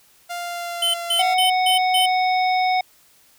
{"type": "tone with pitch glide", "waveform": "sawtooth", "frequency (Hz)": [698.5, 686.1], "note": ["F5", "F5"], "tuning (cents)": [0, -31], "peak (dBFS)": -23, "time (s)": [0.29, 1.35], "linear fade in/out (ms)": 20, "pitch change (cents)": -31, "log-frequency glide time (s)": [0.39, 0.98]}
{"type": "tone bursts", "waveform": "square", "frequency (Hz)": 3058, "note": "G7", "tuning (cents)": -44, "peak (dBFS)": -18, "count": 5, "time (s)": [0.82, 2.06], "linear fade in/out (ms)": 5, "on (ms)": 120, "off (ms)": 160}
{"type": "harmonic tone", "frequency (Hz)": 740, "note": "F#5", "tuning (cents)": 0, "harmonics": [1, 3, 5, 7], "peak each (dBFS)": [-17, -25, -32, -32], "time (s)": [1.19, 2.81], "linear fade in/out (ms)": 5}
{"effects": ["white hiss -55 dBFS RMS until 3.38 s"]}